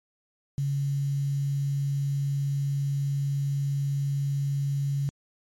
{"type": "tone with quantisation", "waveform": "sine", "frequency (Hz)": 140, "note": "C#3", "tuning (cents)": 18, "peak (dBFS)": -24, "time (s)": [0.58, 5.09], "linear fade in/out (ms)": 0, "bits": 8, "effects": ["MP3 64 kbps"]}